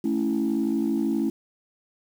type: chord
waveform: sine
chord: A major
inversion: none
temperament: equal with one note detuned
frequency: 218.6 / 277.2 / 329.6 Hz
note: A3 / C#4 / E4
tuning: -11 / 0 / 0 cents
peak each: -25 dBFS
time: 0.04-1.3 s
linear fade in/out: 5 ms
effects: tanh soft clip ceiling -16 dBFS + 8-bit